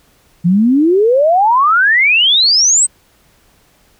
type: exponential sweep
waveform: sine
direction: up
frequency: 165.5 to 8372 Hz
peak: -7 dBFS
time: 0.44-2.87 s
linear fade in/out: 20 ms
effects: pink hiss -52 dBFS RMS until 3.99 s